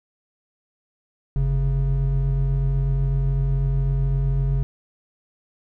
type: tone pair together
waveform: triangle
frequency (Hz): 48.15 / 136.4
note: G1 / C#3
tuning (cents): -30 / -28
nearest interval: octave + tritone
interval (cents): 1802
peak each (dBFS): -19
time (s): 1.36-4.63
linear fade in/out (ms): 0
effects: none

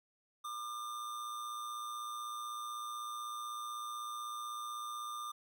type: tone with amplitude modulation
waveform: square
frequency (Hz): 1200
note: D6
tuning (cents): +37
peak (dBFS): -39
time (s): 0.44-5.32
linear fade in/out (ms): 10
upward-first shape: sine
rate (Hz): 116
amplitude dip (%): 40
effects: none

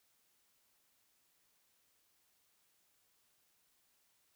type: silence
effects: white hiss -75 dBFS RMS until 4.35 s

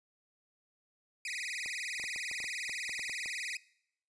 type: tone with vibrato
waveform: sawtooth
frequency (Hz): 2200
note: C#7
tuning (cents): -14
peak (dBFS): -33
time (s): 1.25-3.57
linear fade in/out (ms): 2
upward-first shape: sine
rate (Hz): 20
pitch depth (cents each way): 270
type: clicks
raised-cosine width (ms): 1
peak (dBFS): -38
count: 12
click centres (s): 1.66 / 1.998 / 2.04 / 2.161 / 2.314 / 2.403 / 2.442 / 2.695 / 2.894 / 2.994 / 3.096 / 3.259
effects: noise-tail reverb RT60 0.7 s tail -21 dB re dry + resampled to 22050 Hz

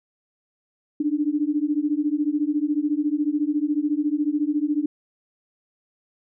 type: beating tone pair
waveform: sine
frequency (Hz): 290 / 304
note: D4 / D#4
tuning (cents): -22 / -40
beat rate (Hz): 14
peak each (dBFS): -23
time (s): 1-4.86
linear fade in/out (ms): 5
effects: none

